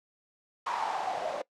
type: noise with band-pass filter sweep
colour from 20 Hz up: white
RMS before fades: -33 dBFS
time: 0.66-1.42 s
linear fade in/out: 5 ms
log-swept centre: 1000 to 590 Hz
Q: 6.7
effects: noise-tail reverb RT60 0.1 s tail -21 dB re dry + low-pass 7000 Hz 12 dB/octave